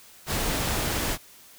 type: noise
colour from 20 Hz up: pink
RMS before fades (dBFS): -27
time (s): 0.26-1.18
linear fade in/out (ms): 50
effects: white hiss -51 dBFS RMS until 1.58 s